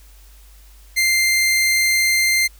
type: tone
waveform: sawtooth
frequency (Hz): 2093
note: C7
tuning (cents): 0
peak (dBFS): -11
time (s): 0.96-2.48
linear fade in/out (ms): 20
effects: added 50 Hz sine -43 dBFS peak until 2.59 s + white hiss -52 dBFS RMS until 2.59 s